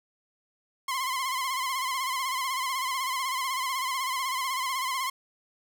sawtooth tone with vibrato, 1046.5 Hz, C6, in tune, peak -24 dBFS, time 0.88-5.1 s, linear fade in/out 5 ms, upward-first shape sine, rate 16 Hz, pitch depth 74 cents each way, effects none

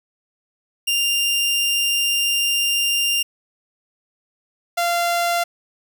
sawtooth tone pair in turn, 2794 / 690.7 Hz, F7 / F5, 0 / -19 cents, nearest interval 2 octaves, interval 2419 cents, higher first, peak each -14 dBFS, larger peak neither, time 0.87-3.23 / 4.77-5.44 s, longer first, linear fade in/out 10 ms, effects none

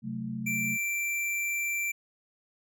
sine chord, F# diminished, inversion second, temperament equal, 130.81 / 185 / 220 Hz, C3 / F#3 / A3, 0 / 0 / 0 cents, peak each -38 / -39 / -34 dBFS, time 0.02-0.78 s, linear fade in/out 50 ms
square tone, 2349 Hz, D7, in tune, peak -29 dBFS, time 0.46-1.92 s, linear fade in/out 10 ms
effects none

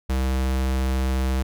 square tone, 65.3 Hz, C2, 3 cents flat, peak -21 dBFS, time 0.09-1.43 s, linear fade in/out 10 ms, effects none

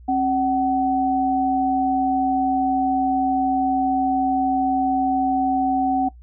sine tone pair together, 268.7 / 754 Hz, C4 / F#5, +46 / +32 cents, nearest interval octave + tritone, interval 1786 cents, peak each -21 / -19 dBFS, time 0.08-6.09 s, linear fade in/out 10 ms, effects noise-tail reverb RT60 0.1 s tail -18 dB re dry + added 60 Hz sine -41 dBFS peak until 6.22 s

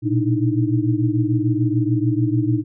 sine tone cluster, 116.4 / 123.2 / 300.8 / 320.2 Hz, A#2 / B2 / D4 / D#4, -2 / -4 / +42 / +50 cents, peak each -20 / -23 / -21 / -23 dBFS, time 0.02-2.64 s, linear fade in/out 50 ms, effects none

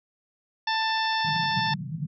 harmonic tone, 887 Hz, A5, 14 cents sharp, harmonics 1 / 2 / 3 / 4 / 5 / 6, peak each -26 / -29 / -36 / -32 / -37 / -34 dBFS, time 0.67-1.74 s, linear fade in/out 5 ms
pink band-pass noise, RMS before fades -33 dBFS, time 1.24-2.07 s, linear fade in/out 10 ms, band 130 to 180 Hz, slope 48 dB/octave
effects none

